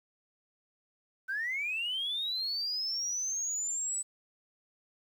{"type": "linear sweep", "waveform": "sine", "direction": "up", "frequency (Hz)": [1500, 8000], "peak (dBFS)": -30, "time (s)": [1.28, 4.03], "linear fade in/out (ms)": 20, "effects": ["tanh soft clip ceiling -27 dBFS", "10-bit"]}